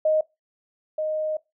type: tone pair in turn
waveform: sine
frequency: 622.3 / 620.1 Hz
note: D#5 / D#5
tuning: 0 / -6 cents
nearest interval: unison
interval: 6 cents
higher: first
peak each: -17 / -23 dBFS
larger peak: first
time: 0.05-0.21 / 0.98-1.37 s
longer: second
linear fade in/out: 5 ms
effects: noise-tail reverb RT60 0.2 s tail -21 dB re dry